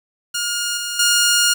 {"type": "tone with level steps", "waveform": "10% pulse", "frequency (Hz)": 1422, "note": "F6", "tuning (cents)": 31, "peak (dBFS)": [-12, -15, -5], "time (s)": [0.34, 1.54], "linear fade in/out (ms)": 10, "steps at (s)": [0.77, 0.99], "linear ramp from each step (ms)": 5, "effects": ["7-bit"]}